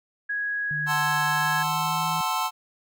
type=tone; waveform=sine; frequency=1661.2 Hz; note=G#6; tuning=in tune; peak=-25 dBFS; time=0.29-1.63 s; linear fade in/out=10 ms
type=tone with pitch glide; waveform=sine; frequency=150.6 to 162.34 Hz; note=D3 to E3; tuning=+44 to -26 cents; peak=-32 dBFS; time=0.71-2.21 s; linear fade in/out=0 ms; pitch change=+130 cents; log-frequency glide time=1.19-2.08 s
type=chord; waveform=square; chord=F# half-diminished seventh; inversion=none; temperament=equal; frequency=740 / 880 / 1046.5 / 1318.5 Hz; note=F#5 / A5 / C6 / E6; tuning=0 / 0 / 0 / 0 cents; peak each=-33 / -29 / -29 / -31 dBFS; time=0.86-2.51 s; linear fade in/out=50 ms
effects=none